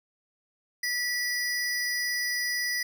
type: tone pair together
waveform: square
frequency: 1953 / 4961 Hz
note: B6 / D#8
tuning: -20 / -6 cents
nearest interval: octave + major third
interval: 1614 cents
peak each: -29 / -33 dBFS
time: 0.83-2.83 s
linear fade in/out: 5 ms
effects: none